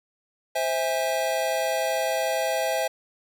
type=chord; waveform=square; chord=C augmented; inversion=none; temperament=just; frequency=523.3 / 654.1 / 817.6 Hz; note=C5 / E5 / G#5; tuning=0 / -14 / -27 cents; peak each=-29 / -27 / -30 dBFS; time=0.55-2.88 s; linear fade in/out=10 ms; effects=none